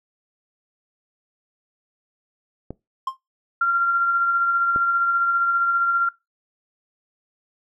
clicks, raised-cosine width 2 ms, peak -18 dBFS, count 2, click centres 2.706 / 4.761 s
triangle tone with exponential decay, 1057 Hz, C6, 17 cents sharp, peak -17 dBFS, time 3.07-3.17 s, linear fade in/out 5 ms, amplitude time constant 20 ms
sine tone with tremolo, 1380 Hz, F6, 21 cents flat, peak -15 dBFS, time 3.61-6.09 s, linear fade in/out 5 ms, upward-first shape sine, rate 15 Hz, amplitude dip 30%
effects noise-tail reverb RT60 0.2 s tail -21 dB re dry

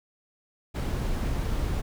brown noise, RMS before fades -28 dBFS, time 0.74-1.82 s, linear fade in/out 20 ms, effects none

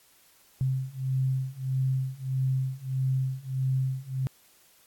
sine beating tone pair, 130.81 / 132.41 Hz, C3 / C3, 0 / +21 cents, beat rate 1.6 Hz, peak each -29 / -28 dBFS, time 0.61-4.27 s, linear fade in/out 0 ms, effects white hiss -60 dBFS RMS until 4.86 s + AAC 64 kbps

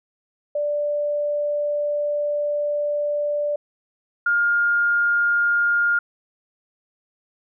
sine tone pair in turn, 587.3 / 1413.1 Hz, D5 / F6, 0 / +20 cents, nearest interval octave + minor third, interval 1520 cents, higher second, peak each -20 / -16 dBFS, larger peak second, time 0.55-3.56 / 4.26-5.99 s, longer first, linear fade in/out 5 ms, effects none

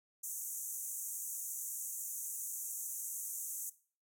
pink band-pass noise, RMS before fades -42 dBFS, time 0.23-3.7 s, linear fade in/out 10 ms, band 6200 to 16000 Hz, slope 96 dB/octave, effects noise-tail reverb RT60 0.4 s tail -17 dB re dry

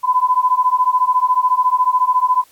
sine beating tone pair, 1000 / 1014 Hz, B5 / B5, +21 / +45 cents, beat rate 14 Hz, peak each -15 dBFS, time 0.03-2.44 s, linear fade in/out 20 ms, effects white hiss -52 dBFS RMS until 2.51 s + AAC 64 kbps

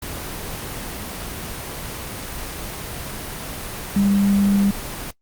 sine tone in noise, 199.6 Hz, G3, 32 cents sharp, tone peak -14 dBFS, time 3.96-4.71 s, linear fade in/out 5 ms, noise pink, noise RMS -30 dBFS, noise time 0.02-5.11 s, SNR +13 dB, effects noise-tail reverb RT60 0.1 s tail -24 dB re dry + Opus 24 kbps

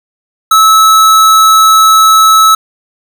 square tone, 1300 Hz, E6, 24 cents flat, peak -3 dBFS, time 0.51-2.55 s, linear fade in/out 5 ms, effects none

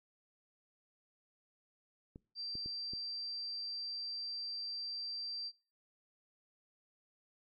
clicks, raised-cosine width 3 ms, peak -36 dBFS, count 4, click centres 2.159 / 2.554 / 2.66 / 2.935 s
sine tone, 4699 Hz, D8, in tune, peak -39 dBFS, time 2.35-5.52 s, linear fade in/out 50 ms
effects noise-tail reverb RT60 0.4 s tail -24 dB re dry + AAC 64 kbps

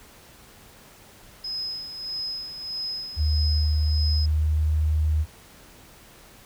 sine tone with tremolo, 5080 Hz, D#8, 35 cents sharp, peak -27 dBFS, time 1.44-4.26 s, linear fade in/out 5 ms, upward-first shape sine, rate 1.6 Hz, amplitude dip 60%
sine tone with pitch glide, 76.5 to 77.21 Hz, D#2 to D#2, -29 to -13 cents, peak -19 dBFS, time 3.16-5.26 s, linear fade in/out 50 ms, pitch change +16 cents, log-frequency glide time 3.56-4.91 s
effects pink hiss -50 dBFS RMS until 6.45 s

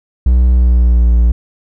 triangle tone with pitch glide, 61.74 to 58.51 Hz, B1 to A#1, 0 to +7 cents, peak -4 dBFS, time 0.26-1.32 s, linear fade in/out 5 ms, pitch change -93 cents, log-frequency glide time 0.52-1.11 s, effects none

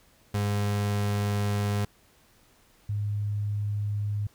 35% pulse / sine tone pair in turn, 102.4 / 103.41 Hz, G#2 / G#2, -24 / -7 cents, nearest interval unison, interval 17 cents, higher second, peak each -23 / -26 dBFS, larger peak first, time 0.34-1.85 / 2.89-4.27 s, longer first, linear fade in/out 5 ms, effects pink hiss -61 dBFS RMS until 4.34 s

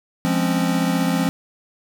square chord, Db major seventh, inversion first, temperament equal with one note detuned, 174.01 / 207.7 / 261.6 / 277.2 Hz, F3 / Ab3 / C4 / Db4, -6 / 0 / 0 / 0 cents, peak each -22 / -26 / -23 / -28 dBFS, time 0.25-1.29 s, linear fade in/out 0 ms, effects none

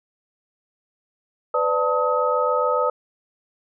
sine tone cluster, 502 / 589 / 890 / 1268 Hz, B4 / D5 / A5 / D#6, +28 / +5 / +20 / +32 cents, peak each -22 / -24 / -27 / -22 dBFS, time 1.54-2.9 s, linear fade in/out 5 ms, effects none

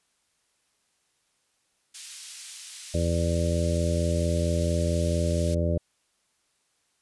white band-pass noise, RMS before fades -42 dBFS, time 1.94-5.55 s, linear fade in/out 10 ms, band 2800 to 10000 Hz, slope 12 dB/octave
harmonic tone, 84.4 Hz, E2, 41 cents sharp, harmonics 1 / 2 / 3 / 4 / 5 / 6 / 7, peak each -25 / -29 / -35 / -34 / -37 / -35 / -30 dBFS, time 2.94-5.78 s, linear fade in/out 5 ms
effects white hiss -71 dBFS RMS until 7.01 s + resampled to 24000 Hz

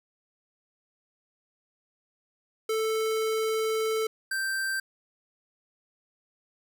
square tone pair in turn, 440.6 / 1566.2 Hz, A4 / G6, +2 / -2 cents, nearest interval octave + minor seventh, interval 2196 cents, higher second, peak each -26 / -28 dBFS, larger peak first, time 2.69-4.07 / 4.31-4.8 s, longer first, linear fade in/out 5 ms, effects none

